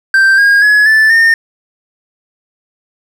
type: tone with pitch steps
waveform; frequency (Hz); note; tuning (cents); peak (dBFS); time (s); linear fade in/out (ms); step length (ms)
triangle; 1568 / 1628 / 1690.3 / 1754.9 / 1822.1; G6 / G#6 / G#6 / A6 / A#6; 0 / -35 / +30 / -5 / -40; -3; 0.14-1.34; 2; 240
effects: none